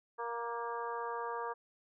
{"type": "harmonic tone with a mistuned harmonic", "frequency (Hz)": 234.7, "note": "A#3", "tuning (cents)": 12, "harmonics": [2, 3, 4, 5, 6, 7], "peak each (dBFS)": [-41, -47, -40, -42, -54, -48], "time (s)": [0.18, 1.54], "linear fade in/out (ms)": 20, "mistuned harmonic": 7, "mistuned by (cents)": -17, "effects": []}